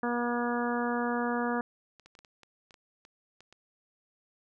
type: harmonic tone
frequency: 240 Hz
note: B3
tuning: 49 cents flat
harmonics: 1 / 2 / 3 / 4 / 5 / 6 / 7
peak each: -31 / -34 / -36 / -37 / -38 / -39 / -39 dBFS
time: 0.03-1.61 s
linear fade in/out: 2 ms
type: clicks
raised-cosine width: 0.2 ms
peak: -36 dBFS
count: 11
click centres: 1.997 / 2.06 / 2.152 / 2.19 / 2.248 / 2.433 / 2.708 / 2.742 / 3.051 / 3.406 / 3.526 s
effects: none